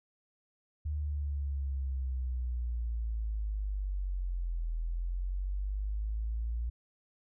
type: linear two-way sweep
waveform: sine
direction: down then up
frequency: 75.5 to 40.71 to 58.6 Hz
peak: -31 dBFS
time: 0.85-6.7 s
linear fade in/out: 10 ms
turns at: 4.74 s
effects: none